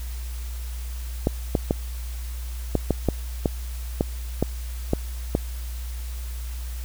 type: clicks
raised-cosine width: 2 ms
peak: -6 dBFS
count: 11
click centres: 1.271 / 1.552 / 1.709 / 2.753 / 2.907 / 3.087 / 3.458 / 4.009 / 4.426 / 4.934 / 5.351 s
effects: added 60 Hz sine -29 dBFS peak until 6.84 s + white hiss -44 dBFS RMS until 6.84 s